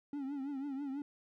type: tone with vibrato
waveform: triangle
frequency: 277.2 Hz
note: C#4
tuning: in tune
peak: -35 dBFS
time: 0.13-1.02 s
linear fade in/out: 2 ms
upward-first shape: triangle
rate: 6.1 Hz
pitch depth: 110 cents each way
effects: none